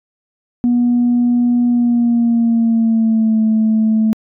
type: tone with pitch glide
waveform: sine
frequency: 242 to 219.4 Hz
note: B3 to A3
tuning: -35 to -5 cents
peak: -9 dBFS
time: 0.64-4.13 s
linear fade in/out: 0 ms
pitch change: -170 cents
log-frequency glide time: 1.67-3.41 s
effects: tanh soft clip ceiling -7 dBFS